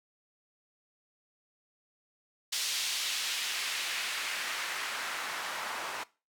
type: noise with band-pass filter sweep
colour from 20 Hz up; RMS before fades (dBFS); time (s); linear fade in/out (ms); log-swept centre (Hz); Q
white; -35; 2.52-6.04; 10; 4100 to 990; 1.1
effects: noise-tail reverb RT60 0.3 s tail -20 dB re dry